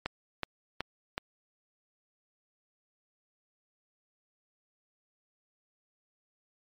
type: click train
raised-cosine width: 0.3 ms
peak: -15 dBFS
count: 4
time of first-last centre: 0.06-1.179 s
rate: 2.68 Hz
effects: MP3 64 kbps